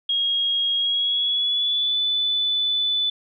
sine tone with pitch glide, 3276 to 3491 Hz, G#7 to A7, -24 to -14 cents, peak -19 dBFS, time 0.09-3.1 s, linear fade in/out 5 ms, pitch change +110 cents, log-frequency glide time 0.76-1.98 s, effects none

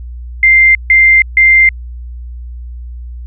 sine tone bursts, 2093 Hz, C7, in tune, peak -3 dBFS, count 3, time 0.43-1.69 s, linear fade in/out 2 ms, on 320 ms, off 150 ms, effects added 60 Hz sine -23 dBFS peak until 3.26 s

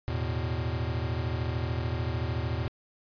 square chord, E suspended fourth, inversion none, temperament equal, 82.41 / 110 / 123.47 Hz, E2 / A2 / B2, 0 / 0 / 0 cents, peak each -33 / -34 / -34 dBFS, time 0.08-2.68 s, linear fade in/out 0 ms, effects resampled to 11025 Hz

